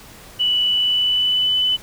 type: tone with pitch glide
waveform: sine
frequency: 2960 to 3005 Hz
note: F#7 to F#7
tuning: 0 to +26 cents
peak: -15 dBFS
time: 0.39-1.77 s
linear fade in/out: 20 ms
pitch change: +26 cents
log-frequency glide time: 0.61-1.63 s
effects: pink hiss -42 dBFS RMS until 1.82 s